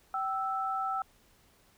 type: tone pair together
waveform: sine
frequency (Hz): 772 / 1319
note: G5 / E6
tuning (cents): -27 / +1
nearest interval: major sixth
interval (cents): 928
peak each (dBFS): -33 / -32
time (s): 0.14-1.02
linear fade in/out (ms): 2
effects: pink hiss -64 dBFS RMS until 1.77 s